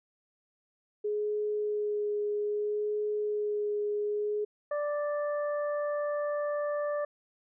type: tone with vibrato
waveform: sine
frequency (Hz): 418.1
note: G#4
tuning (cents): +12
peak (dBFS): -28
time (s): 1.04-4.45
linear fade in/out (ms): 10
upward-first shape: sine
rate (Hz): 0.62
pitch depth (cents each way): 11
type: harmonic tone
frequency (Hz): 587.3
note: D5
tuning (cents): 0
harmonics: 1 / 2 / 3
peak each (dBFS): -29 / -39 / -44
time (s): 4.71-7.05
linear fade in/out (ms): 5
effects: none